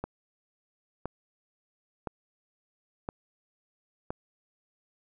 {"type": "click train", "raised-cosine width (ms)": 1, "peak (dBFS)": -19, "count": 5, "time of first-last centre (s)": [0.04, 4.105], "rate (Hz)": 0.984, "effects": []}